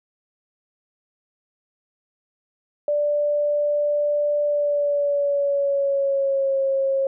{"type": "tone with pitch glide", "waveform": "sine", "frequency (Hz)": [587.3, 541.7], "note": ["D5", "C#5"], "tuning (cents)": [0, -40], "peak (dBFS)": -18, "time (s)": [2.88, 7.07], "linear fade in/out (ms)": 2, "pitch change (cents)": -140, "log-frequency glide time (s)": [4.44, 6.59], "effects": []}